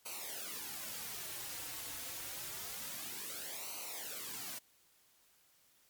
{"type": "noise with flanger", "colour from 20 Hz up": "white", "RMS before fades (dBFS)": -44, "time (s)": [0.05, 4.59], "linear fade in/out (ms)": 10, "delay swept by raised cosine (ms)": [0.57, 5.07], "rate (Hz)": 0.27, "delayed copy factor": -0.8, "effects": ["white hiss -69 dBFS RMS until 5.89 s", "MP3 96 kbps"]}